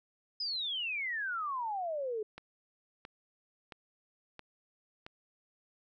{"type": "exponential sweep", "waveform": "sine", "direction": "down", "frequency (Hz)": [5100, 415.3], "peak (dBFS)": -33, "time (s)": [0.4, 2.23], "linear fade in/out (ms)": 5}
{"type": "click train", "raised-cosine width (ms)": 0.3, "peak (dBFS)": -29, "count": 5, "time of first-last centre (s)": [2.38, 5.065], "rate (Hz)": 1.49}
{"effects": []}